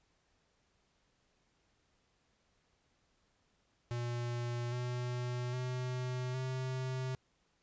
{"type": "tone with pitch steps", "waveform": "square", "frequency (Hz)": [120, 123.16, 126.4, 129.73], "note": ["B2", "B2", "B2", "C3"], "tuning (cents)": [-49, -4, 41, -14], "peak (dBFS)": -36, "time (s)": [3.91, 7.15], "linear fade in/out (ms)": 0, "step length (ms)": 810, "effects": ["pink hiss -75 dBFS RMS until 7.62 s", "resampled to 16000 Hz"]}